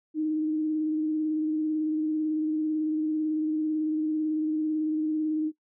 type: tone with vibrato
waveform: sine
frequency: 310 Hz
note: D#4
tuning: 6 cents flat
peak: -24 dBFS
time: 0.14-5.52 s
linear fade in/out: 50 ms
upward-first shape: square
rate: 18 Hz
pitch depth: 19 cents each way
effects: noise-tail reverb RT60 0.1 s tail -18 dB re dry